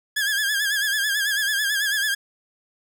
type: tone with vibrato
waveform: sawtooth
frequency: 1661.2 Hz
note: G#6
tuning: in tune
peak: -17 dBFS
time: 0.16-2.15 s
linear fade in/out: 10 ms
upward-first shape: sine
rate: 9.1 Hz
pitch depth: 80 cents each way
effects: none